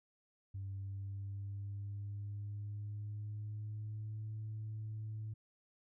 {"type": "tone with pitch glide", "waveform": "sine", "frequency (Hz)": [97.7, 108.4], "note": ["G2", "A2"], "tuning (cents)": [-5, -25], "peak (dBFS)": -39, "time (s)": [0.54, 5.34], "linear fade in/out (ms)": 10, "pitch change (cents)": 180, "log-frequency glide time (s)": [0.73, 4.32], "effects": ["tanh soft clip ceiling -37 dBFS"]}